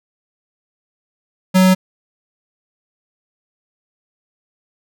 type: tone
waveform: square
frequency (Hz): 186.2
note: F#3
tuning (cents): +11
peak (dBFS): -9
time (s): 1.54-1.75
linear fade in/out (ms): 20
effects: none